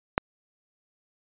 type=click; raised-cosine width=0.5 ms; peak=-5 dBFS; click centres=0.179 s; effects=resampled to 8000 Hz